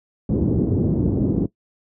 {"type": "low-pass noise", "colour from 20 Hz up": "white", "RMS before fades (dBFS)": -19, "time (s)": [0.29, 1.46], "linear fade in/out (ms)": 5, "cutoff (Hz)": 330, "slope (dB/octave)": 24, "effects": ["noise-tail reverb RT60 0.1 s tail -18 dB re dry", "high-pass 60 Hz 12 dB/octave"]}